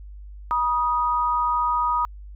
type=tone pair together; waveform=sine; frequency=964.4 / 1244.5 Hz; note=B5 / D#6; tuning=-41 / 0 cents; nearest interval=major third; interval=441 cents; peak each=-22 dBFS; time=0.51-2.05 s; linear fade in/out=0 ms; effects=added 50 Hz sine -37 dBFS peak until 2.35 s